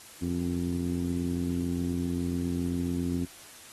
15% pulse tone with low-pass filter, 87.31 Hz, F2, in tune, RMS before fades -30 dBFS, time 0.21-3.26 s, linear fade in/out 20 ms, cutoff 280 Hz, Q 2.4, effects white hiss -49 dBFS RMS until 3.72 s + AAC 32 kbps

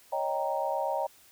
sine chord, Eb dominant seventh, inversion third, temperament equal, 554.4 / 622.3 / 784 / 932.3 Hz, Db5 / Eb5 / G5 / Bb5, 0 / 0 / 0 / 0 cents, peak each -33 dBFS, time 0.12-1.07 s, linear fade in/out 10 ms, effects white hiss -58 dBFS RMS until 1.31 s

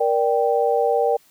sine chord, G minor, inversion first, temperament just, 470.4 / 588 / 784 Hz, Bb4 / D5 / G5, +16 / +2 / 0 cents, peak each -19 / -22 / -21 dBFS, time 0-1.17 s, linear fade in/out 10 ms, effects white hiss -56 dBFS RMS until 1.3 s

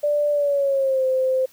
sine tone with pitch glide, 587.3 to 520.2 Hz, D5 to C5, 0 to -10 cents, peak -17 dBFS, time 0.03-1.46 s, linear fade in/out 10 ms, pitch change -210 cents, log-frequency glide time 0.31-1.05 s, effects white hiss -53 dBFS RMS until 1.52 s

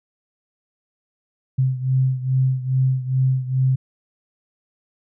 sine beating tone pair, 130 / 132.4 Hz, C3 / C3, -11 / +21 cents, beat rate 2.4 Hz, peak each -18 / -22 dBFS, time 1.58-3.76 s, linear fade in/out 10 ms, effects none

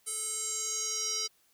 square tone with band-pass filter sweep, 435.9 Hz, A4, 16 cents flat, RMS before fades -34 dBFS, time 0.06-1.28 s, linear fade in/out 20 ms, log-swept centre 9100 to 5200 Hz, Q 5.8, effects white hiss -68 dBFS RMS until 1.53 s

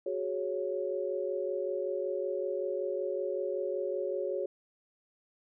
sine chord, F# suspended second, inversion none, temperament equal, 370 / 415.3 / 554.4 Hz, F#4 / G#4 / C#5, 0 / 0 / 0 cents, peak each -35 / -36 / -34 dBFS, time 0.06-4.46 s, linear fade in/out 5 ms, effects none

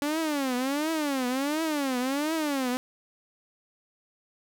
sawtooth tone with vibrato, 283 Hz, C#4, 36 cents sharp, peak -22 dBFS, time 0.02-2.77 s, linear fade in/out 0 ms, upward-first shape triangle, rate 1.4 Hz, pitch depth 260 cents each way, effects none

